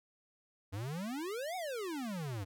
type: exponential two-way sweep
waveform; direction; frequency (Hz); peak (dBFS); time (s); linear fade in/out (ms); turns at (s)
square; up then down; 91.9 to 763 to 91.9; -38; 0.72-2.45; 20; 1.56
effects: none